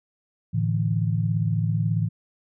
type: chord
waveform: sine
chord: A suspended fourth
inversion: none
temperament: equal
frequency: 110 / 146.83 / 164.81 Hz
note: A2 / D3 / E3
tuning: 0 / 0 / 0 cents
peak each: -23 / -28 / -25 dBFS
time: 0.53-2.09 s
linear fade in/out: 20 ms
effects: none